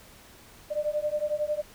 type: beating tone pair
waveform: sine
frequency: 594 / 605 Hz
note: D5 / D#5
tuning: +20 / -49 cents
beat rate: 11 Hz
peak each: -29 dBFS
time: 0.7-1.62 s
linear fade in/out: 20 ms
effects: pink hiss -52 dBFS RMS until 1.74 s